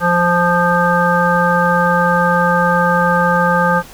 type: harmonic tone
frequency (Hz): 174.61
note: F3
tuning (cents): 0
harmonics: 1 / 3 / 5 / 7 / 9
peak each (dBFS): -17 / -17 / -17 / -17 / -17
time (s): 0-3.83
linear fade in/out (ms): 50
effects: pink hiss -38 dBFS RMS until 3.93 s